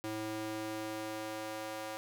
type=tone with high-pass filter sweep; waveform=square; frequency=108.6 Hz; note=A2; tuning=22 cents flat; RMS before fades=-40 dBFS; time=0.04-1.97 s; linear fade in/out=0 ms; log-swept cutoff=260 to 560 Hz; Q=1.3; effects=none